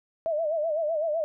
sine tone with vibrato, 631 Hz, D#5, 24 cents sharp, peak -24 dBFS, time 0.26-1.24 s, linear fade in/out 0 ms, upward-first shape sine, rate 7.9 Hz, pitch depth 110 cents each way, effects none

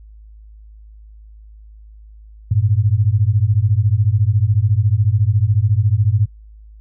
sine beating tone pair, 97.9 / 111.9 Hz, G2 / A2, -2 / +30 cents, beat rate 14 Hz, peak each -15 dBFS, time 2.51-6.26 s, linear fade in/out 5 ms, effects noise-tail reverb RT60 0.1 s tail -23 dB re dry + added 53 Hz sine -38 dBFS peak until 6.8 s

